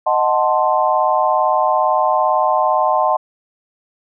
sine chord, D# diminished seventh, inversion none, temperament equal, 622.3 / 740 / 880 / 1046.5 Hz, D#5 / F#5 / A5 / C6, 0 / 0 / 0 / 0 cents, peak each -18 dBFS, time 0.06-3.17 s, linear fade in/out 10 ms, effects none

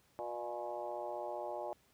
harmonic tone with a mistuned harmonic, 120 Hz, B2, 49 cents flat, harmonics 3 / 4 / 5 / 6 / 7 / 8 / 9, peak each -47 / -49 / -42 / -47 / -44 / -54 / -55 dBFS, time 0.19-1.73 s, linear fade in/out 0 ms, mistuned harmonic 6, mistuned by -61 cents, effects pink hiss -70 dBFS RMS until 1.93 s + high-pass 60 Hz 12 dB/octave

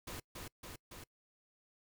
pink noise with echo, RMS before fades -45 dBFS, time 0.07-0.2 s, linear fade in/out 5 ms, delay 280 ms, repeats 3, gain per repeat -2 dB, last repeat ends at 1.04 s, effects noise-tail reverb RT60 0.1 s tail -25 dB re dry

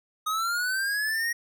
square linear sweep, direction up, 1244.5 to 1890 Hz, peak -26 dBFS, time 0.26-1.33 s, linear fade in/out 10 ms, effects none

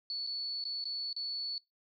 sine tone with dropouts, 4435 Hz, C#8, in tune, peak -34 dBFS, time 0.1-1.58 s, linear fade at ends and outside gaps 1 ms, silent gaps 0.266-0.272 / 0.64-0.652 / 0.841-0.854 / 1.129-1.164 s, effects noise-tail reverb RT60 0.2 s tail -24 dB re dry

